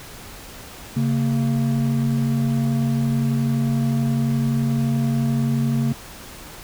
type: tone pair together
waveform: triangle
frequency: 136.93 / 228.5 Hz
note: C#3 / A#3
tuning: -21 / -34 cents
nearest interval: major sixth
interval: 887 cents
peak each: -18 / -19 dBFS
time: 0.96-5.93 s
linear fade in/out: 10 ms
effects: pink hiss -39 dBFS RMS until 6.63 s